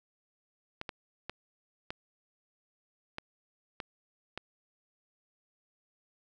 clicks, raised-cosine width 0.3 ms, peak -21 dBFS, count 7, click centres 0.814 / 0.892 / 1.296 / 1.905 / 3.184 / 3.802 / 4.376 s, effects none

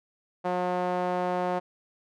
sawtooth tone with band-pass filter, 180 Hz, F#3, 47 cents flat, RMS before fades -28 dBFS, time 0.44-1.6 s, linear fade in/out 20 ms, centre 710 Hz, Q 1.7, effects none

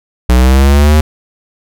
square exponential sweep, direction up, 60.7 to 77.78 Hz, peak -5 dBFS, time 0.29-1.01 s, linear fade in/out 5 ms, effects none

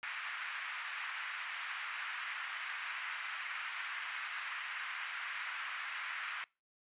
white band-pass noise, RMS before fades -42 dBFS, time 0.03-6.44 s, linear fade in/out 0 ms, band 1200 to 2400 Hz, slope 24 dB/octave, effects noise-tail reverb RT60 0.3 s tail -26 dB re dry + resampled to 8000 Hz

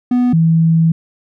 triangle / sine tone pair in turn, 246.9 / 163.46 Hz, B3 / E3, 0 / -14 cents, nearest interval perfect fifth, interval 714 cents, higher first, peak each -8 dBFS, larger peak neither, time 0.11-0.33 / 0.33-0.92 s, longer second, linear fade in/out 5 ms, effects none

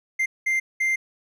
triangle tone bursts at uneven times, 2093 Hz, C7, in tune, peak -18 dBFS, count 3, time 0.19-0.26 / 0.46-0.6 / 0.8-0.96 s, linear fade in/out 10 ms, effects none

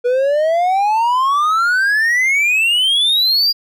triangle exponential sweep, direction up, 480 to 4858 Hz, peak -10 dBFS, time 0.04-3.53 s, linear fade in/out 20 ms, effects none

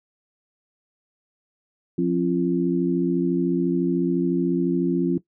sine tone cluster, 176.8 / 268.7 / 342.7 Hz, F3 / C4 / F4, +22 / +46 / -33 cents, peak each -23 dBFS, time 1.98-5.18 s, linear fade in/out 5 ms, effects noise-tail reverb RT60 0.1 s tail -17 dB re dry

